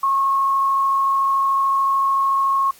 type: tone with frequency modulation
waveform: sine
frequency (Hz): 1090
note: C#6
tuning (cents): -29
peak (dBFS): -15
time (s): 0.03-2.71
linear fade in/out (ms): 5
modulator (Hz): 33.6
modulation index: 0.41
effects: white hiss -48 dBFS RMS until 2.79 s + AAC 64 kbps